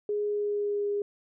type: tone with pitch glide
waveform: sine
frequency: 415.3 to 408.4 Hz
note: G#4 to G#4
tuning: 0 to -29 cents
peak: -26 dBFS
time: 0.09-1.02 s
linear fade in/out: 2 ms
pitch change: -29 cents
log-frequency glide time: 0.25-0.88 s
effects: none